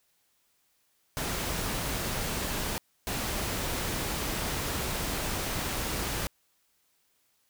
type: noise bursts at uneven times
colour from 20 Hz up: pink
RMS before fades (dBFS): -32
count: 2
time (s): 1.17-2.78 / 3.07-6.27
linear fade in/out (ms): 0
effects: white hiss -71 dBFS RMS until 7.49 s